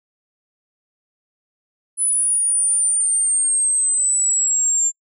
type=exponential sweep; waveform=sine; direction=down; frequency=10050 to 7300 Hz; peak=-15 dBFS; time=1.97-4.92 s; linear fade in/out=50 ms; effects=noise-tail reverb RT60 0.1 s tail -25 dB re dry